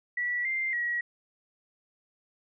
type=tone with pitch steps; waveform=sine; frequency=1949 / 2094 / 1913 Hz; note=B6 / C7 / A#6; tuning=-23 / +1 / +44 cents; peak=-27 dBFS; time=0.17-1.01 s; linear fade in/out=5 ms; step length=280 ms; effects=none